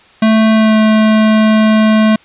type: tone with pitch glide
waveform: square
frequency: 220 to 217.3 Hz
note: A3 to A3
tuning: 0 to -21 cents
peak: -7 dBFS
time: 0.22-2.16 s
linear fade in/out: 5 ms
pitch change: -21 cents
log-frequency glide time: 0.53-0.77 s
effects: white hiss -44 dBFS RMS until 2.24 s + resampled to 8000 Hz